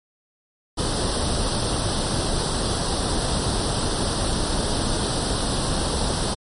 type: noise with comb filter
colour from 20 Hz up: pink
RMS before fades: -23 dBFS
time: 0.77-6.35 s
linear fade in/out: 20 ms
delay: 0.22 ms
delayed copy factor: +0.8
effects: MP3 48 kbps